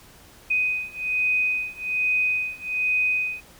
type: beating tone pair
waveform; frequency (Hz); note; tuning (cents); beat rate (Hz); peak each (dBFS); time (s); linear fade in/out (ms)
sine; 2500 / 2501.2; D#7 / D#7; +8 / +8; 1.2; -25 / -24; 0.5-3.41; 10
effects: pink hiss -50 dBFS RMS until 3.59 s

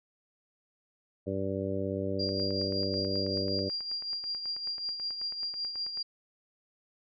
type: harmonic tone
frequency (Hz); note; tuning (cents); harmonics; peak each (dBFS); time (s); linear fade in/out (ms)
97.1; G2; -16; 1 / 2 / 3 / 4 / 5 / 6; -37 / -37 / -37 / -37 / -37 / -37; 1.26-3.7; 20
type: tone with tremolo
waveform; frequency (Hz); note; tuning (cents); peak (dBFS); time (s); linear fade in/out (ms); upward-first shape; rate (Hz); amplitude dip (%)
sine; 4773; D8; +27; -30; 2.19-6.03; 10; triangle; 5.3; 60
type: click train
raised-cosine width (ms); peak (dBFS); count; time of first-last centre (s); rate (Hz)
0.5; -36; 35; 2.29-5.974; 9.23
effects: none

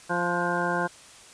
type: harmonic tone with a mistuned harmonic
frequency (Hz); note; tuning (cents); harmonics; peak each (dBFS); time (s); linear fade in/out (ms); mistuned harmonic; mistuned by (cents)
174.61; F3; 0; 1 / 2 / 3 / 4 / 5 / 6 / 8 / 9; -32 / -32 / -32 / -32 / -32 / -32 / -32 / -32; 0.09-0.88; 20; 8; +49
effects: white hiss -49 dBFS RMS until 1.33 s + resampled to 22050 Hz

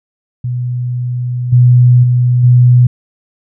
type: tone with level steps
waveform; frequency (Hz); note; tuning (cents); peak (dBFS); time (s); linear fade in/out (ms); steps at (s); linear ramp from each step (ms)
sine; 123.47; B2; 0; -14 / -3 / -7 / -3; 0.44-2.87; 5; 1.52 / 2.03 / 2.43; 10
effects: none

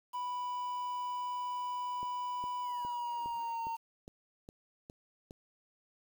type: tone with pitch glide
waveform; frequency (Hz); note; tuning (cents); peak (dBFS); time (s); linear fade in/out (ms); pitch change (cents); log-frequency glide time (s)
triangle; 987.8 to 916.3; B5 to A#5; 0 to -30; -33; 0.13-3.77; 20; -130; 2.62-3.64
type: click train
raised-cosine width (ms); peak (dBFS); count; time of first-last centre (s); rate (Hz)
2; -35; 9; 2.03-5.309; 2.44
effects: 9-bit

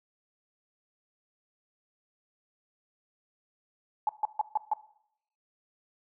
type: tone bursts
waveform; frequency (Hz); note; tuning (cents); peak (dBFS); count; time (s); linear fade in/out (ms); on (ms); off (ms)
sine; 854; G#5; +48; -23; 5; 4.07-4.735; 2; 21; 140
effects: noise-tail reverb RT60 0.7 s tail -18 dB re dry

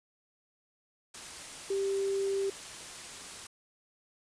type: tone in noise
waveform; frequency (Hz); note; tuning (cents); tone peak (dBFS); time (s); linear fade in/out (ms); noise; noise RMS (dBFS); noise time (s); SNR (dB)
sine; 392; G4; 0; -28; 1.7-2.5; 5; white; -44; 1.14-3.47; +13
effects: resampled to 22050 Hz

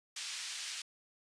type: band-pass noise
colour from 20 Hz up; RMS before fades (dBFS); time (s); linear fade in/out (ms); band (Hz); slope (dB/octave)
white; -42; 0.16-0.82; 5; 2100 to 5900; 12
effects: resampled to 22050 Hz

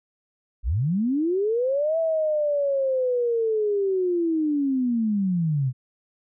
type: linear two-way sweep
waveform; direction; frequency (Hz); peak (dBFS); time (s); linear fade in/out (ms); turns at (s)
sine; up then down; 42.71 to 659.3 to 122.6; -20; 0.63-5.73; 50; 1.98
effects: none

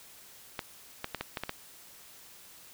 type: clicks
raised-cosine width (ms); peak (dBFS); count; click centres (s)
0.3; -17; 7; 0.592 / 1.044 / 1.147 / 1.21 / 1.372 / 1.436 / 1.494
effects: white hiss -53 dBFS RMS until 2.73 s

